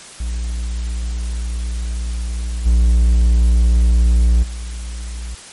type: tone with level steps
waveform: triangle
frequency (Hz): 58.6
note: A#1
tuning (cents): +10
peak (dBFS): -17 / -7 / -22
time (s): 0.2-5.35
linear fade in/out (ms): 5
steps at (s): 2.65 / 4.42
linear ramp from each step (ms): 20
effects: white hiss -37 dBFS RMS until 5.52 s + MP3 48 kbps